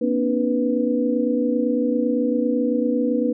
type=tone cluster; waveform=sine; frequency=239.7 / 267.4 / 297.6 / 491.5 Hz; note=A#3 / C4 / D4 / B4; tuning=+48 / +38 / +23 / -8 cents; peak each=-22 / -25 / -24 / -23 dBFS; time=0.01-3.33 s; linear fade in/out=10 ms; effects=none